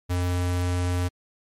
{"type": "tone", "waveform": "square", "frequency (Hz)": 89.2, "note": "F2", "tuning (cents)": 37, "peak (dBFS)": -23, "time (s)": [0.09, 1.09], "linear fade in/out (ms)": 20, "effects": ["MP3 64 kbps"]}